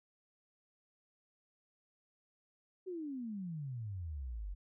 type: exponential sweep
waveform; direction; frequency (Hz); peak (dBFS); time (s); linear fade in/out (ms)
sine; down; 383.1 to 44.53; -39; 2.86-4.55; 20
effects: none